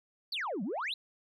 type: exponential two-way sweep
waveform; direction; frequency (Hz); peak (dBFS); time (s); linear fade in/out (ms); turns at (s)
sine; down then up; 4763 to 175.8 to 4212; -31; 0.32-0.94; 5; 0.63
effects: tanh soft clip ceiling -30 dBFS